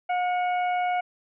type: harmonic tone with a mistuned harmonic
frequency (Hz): 720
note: F#5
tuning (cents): -47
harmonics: 1 / 2 / 3 / 4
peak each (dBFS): -23 / -36 / -34 / -45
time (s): 0.09-1.01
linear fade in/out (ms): 10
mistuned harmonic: 3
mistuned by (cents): +50
effects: none